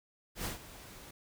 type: noise with ADSR envelope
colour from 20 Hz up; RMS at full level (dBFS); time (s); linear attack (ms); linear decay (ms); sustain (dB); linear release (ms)
pink; -36; 0.35-1.11; 97; 130; -15; 5
effects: none